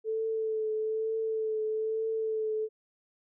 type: tone with vibrato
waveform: sine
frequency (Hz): 439.1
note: A4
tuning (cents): -4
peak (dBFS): -28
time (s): 0.04-2.69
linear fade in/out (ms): 50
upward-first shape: triangle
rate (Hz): 1.1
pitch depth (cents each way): 26
effects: none